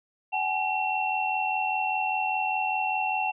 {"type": "tone cluster", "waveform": "sine", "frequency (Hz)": [759, 844, 2718], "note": ["F#5", "G#5", "F7"], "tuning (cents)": [44, 28, -48], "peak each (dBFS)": -29, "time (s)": [0.32, 3.32], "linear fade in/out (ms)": 20, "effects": []}